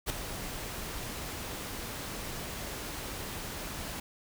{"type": "noise with ADSR envelope", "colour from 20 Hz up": "pink", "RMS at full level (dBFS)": -29, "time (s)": [0.06, 4], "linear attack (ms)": 40, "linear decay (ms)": 4, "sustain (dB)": -10, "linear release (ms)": 4, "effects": []}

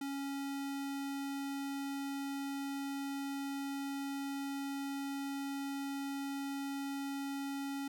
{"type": "tone", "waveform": "square", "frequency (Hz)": 277.2, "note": "C#4", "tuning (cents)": 0, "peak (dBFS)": -38, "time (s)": [0.01, 7.88], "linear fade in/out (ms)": 5, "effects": []}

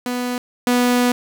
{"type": "tone pair in turn", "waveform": "sawtooth", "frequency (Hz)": [246.9, 245.7], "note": ["B3", "B3"], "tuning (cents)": [0, -9], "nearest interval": "unison", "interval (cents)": 9, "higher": "first", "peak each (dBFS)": [-17, -10], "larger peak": "second", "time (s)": [[0.06, 0.38], [0.67, 1.12]], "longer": "second", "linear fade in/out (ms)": 2, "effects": ["7-bit"]}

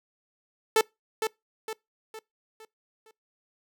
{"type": "tone with echo", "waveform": "sawtooth", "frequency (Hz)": 440, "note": "A4", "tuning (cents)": 0, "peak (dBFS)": -14, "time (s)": [0.76, 0.81], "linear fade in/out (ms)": 2, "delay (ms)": 460, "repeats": 5, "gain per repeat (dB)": -7, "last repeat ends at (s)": 3.11, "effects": ["noise-tail reverb RT60 0.2 s tail -24 dB re dry"]}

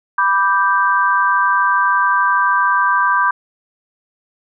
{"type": "chord", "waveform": "sine", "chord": "G major", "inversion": "first", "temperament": "equal", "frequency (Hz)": [987.8, 1174.7, 1568], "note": ["B5", "D6", "G6"], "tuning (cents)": [0, 0, 0], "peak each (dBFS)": -16, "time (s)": [0.18, 3.31], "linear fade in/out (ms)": 5, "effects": []}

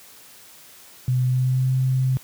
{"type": "tone with pitch glide", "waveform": "sine", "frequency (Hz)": [126.8, 130.14], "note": ["B2", "C3"], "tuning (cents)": [46, -9], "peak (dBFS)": -17, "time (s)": [1.08, 2.17], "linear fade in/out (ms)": 0, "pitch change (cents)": 45, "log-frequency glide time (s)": [1.25, 1.67], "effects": ["white hiss -47 dBFS RMS until 2.23 s", "high-pass 60 Hz 12 dB/octave"]}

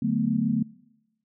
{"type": "chord", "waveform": "sine", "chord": "B minor seventh", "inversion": "first", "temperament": "equal", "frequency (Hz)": [146.83, 185, 220, 246.9], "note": ["D3", "F#3", "A3", "B3"], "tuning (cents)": [0, 0, 0, 0], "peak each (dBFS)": [-30, -30, -25, -27], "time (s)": [0.02, 0.63], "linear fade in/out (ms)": 5, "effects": ["noise-tail reverb RT60 1.0 s tail -24 dB re dry"]}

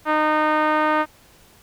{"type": "tone with low-pass filter", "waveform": "5% pulse", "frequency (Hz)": 307.1, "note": "D#4", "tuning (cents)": -23, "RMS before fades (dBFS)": -19, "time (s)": [0.05, 1.06], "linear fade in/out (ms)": 50, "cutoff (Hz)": 1200, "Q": 1.4, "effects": ["pink hiss -52 dBFS RMS until 1.62 s"]}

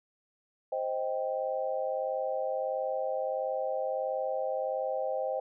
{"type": "chord", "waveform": "sine", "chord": "C minor", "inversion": "none", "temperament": "equal with one note detuned", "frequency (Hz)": [523.3, 624.8, 784], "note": ["C5", "Eb5", "G5"], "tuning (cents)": [0, 7, 0], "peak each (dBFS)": [-32, -34, -36], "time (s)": [0.72, 5.4], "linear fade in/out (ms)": 5, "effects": []}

